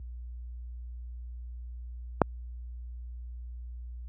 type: click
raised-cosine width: 1 ms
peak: -4 dBFS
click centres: 2.217 s
effects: added 60 Hz sine -32 dBFS peak until 4.08 s + high-pass 80 Hz 12 dB/octave